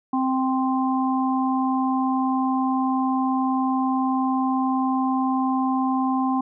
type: harmonic tone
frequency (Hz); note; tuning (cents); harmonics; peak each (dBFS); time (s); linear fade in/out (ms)
261.6; C4; 0; 1 / 3 / 4; -21 / -26 / -27; 0.13-6.41; 5
effects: none